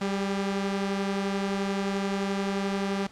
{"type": "tone pair together", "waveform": "sawtooth", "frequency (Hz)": [196, 403.5], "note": ["G3", "G#4"], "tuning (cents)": [0, -50], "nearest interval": "octave + minor second", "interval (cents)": 1250, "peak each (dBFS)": [-23, -31], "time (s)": [0.01, 3.07], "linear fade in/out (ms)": 5, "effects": ["pink hiss -52 dBFS RMS until 3.11 s", "low-pass 6000 Hz 12 dB/octave"]}